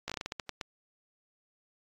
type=slowing click train; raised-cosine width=0.2 ms; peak=-18 dBFS; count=11; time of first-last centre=0.08-0.612 s; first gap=16 ms; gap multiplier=1.25; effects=AAC 48 kbps